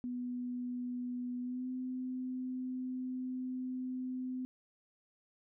sine tone with pitch glide, 246.9 to 255.2 Hz, B3 to C4, 0 to -43 cents, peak -36 dBFS, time 0.04-4.45 s, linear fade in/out 0 ms, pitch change +57 cents, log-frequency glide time 1.41-1.68 s, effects none

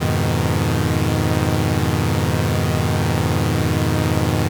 sawtooth chord, F half-diminished seventh, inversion none, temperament equal with one note detuned, 86.35 / 103.83 / 123.47 / 155.56 Hz, F2 / Ab2 / Cb3 / Eb3, -19 / 0 / 0 / 0 cents, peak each -18 dBFS, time 0-4.49 s, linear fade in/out 20 ms, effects none

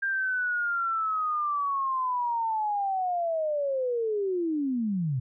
sine linear sweep, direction down, 1599 to 120 Hz, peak -25 dBFS, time 0.02-5.2 s, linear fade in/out 10 ms, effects none

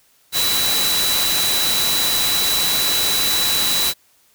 sine tone in noise, 3951 Hz, B7, in tune, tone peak -19 dBFS, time 0.32-3.94 s, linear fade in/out 50 ms, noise white, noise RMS -20 dBFS, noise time 0.32-3.94 s, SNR -2 dB, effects white hiss -57 dBFS RMS until 4.34 s

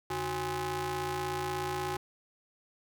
sawtooth ring-modulated tone, 227.1 Hz, A#3, 45 cents flat, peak -25 dBFS, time 0.1-1.97 s, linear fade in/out 5 ms, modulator 596 Hz, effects none

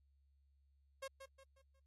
sawtooth tone with echo, 540 Hz, C#5, 45 cents flat, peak -40 dBFS, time 1.02-1.08 s, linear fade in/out 10 ms, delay 180 ms, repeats 4, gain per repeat -8 dB, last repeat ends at 1.8 s, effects added 69 Hz sine -70 dBFS peak until 1.86 s + AAC 32 kbps

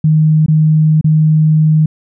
sine tone with dropouts, 155.56 Hz, D#3, in tune, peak -6 dBFS, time 0.04-1.86 s, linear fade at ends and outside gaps 5 ms, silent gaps 0.462-0.482 / 1.012-1.043 s, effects none

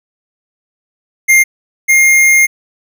square tone pair in turn, 2113 / 2125 Hz, C7 / C7, +16 / +26 cents, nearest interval unison, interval 10 cents, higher second, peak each -5 / -6 dBFS, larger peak first, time 1.28-1.44 / 1.88-2.47 s, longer second, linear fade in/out 20 ms, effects none

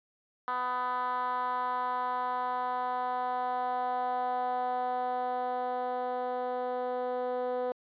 10% pulse tone with band-pass filter sweep, 250 Hz, B3, 21 cents sharp, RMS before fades -32 dBFS, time 0.48-7.72 s, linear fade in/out 0 ms, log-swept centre 1100 to 540 Hz, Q 3.4, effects resampled to 11025 Hz

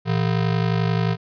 square ring-modulated tone, 141.9 Hz, C#3, 41 cents sharp, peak -16 dBFS, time 0.05-1.17 s, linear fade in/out 50 ms, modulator 25.7 Hz, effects resampled to 11025 Hz

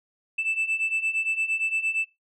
sine beating tone pair, 2637 / 2645.7 Hz, E7 / E7, 0 / +6 cents, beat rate 8.7 Hz, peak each -27 / -24 dBFS, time 0.38-2.05 s, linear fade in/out 10 ms, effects noise-tail reverb RT60 0.2 s tail -18 dB re dry + tanh soft clip ceiling -20 dBFS

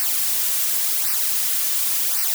blue noise with flanger, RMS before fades -21 dBFS, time 0-2.34 s, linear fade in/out 0 ms, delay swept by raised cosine 0.28 to 4.88 ms, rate 0.91 Hz, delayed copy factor -0.75, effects none

